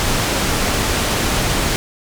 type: low-pass noise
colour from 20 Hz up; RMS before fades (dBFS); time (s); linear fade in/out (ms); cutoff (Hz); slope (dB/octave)
pink; -18; 0-1.76; 0; 9800; 12
effects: none